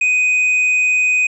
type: tone with hard clipping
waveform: sine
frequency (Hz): 2498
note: D#7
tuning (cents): +6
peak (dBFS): -13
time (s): 0.01-1.27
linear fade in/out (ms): 5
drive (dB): 3
effects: resampled to 22050 Hz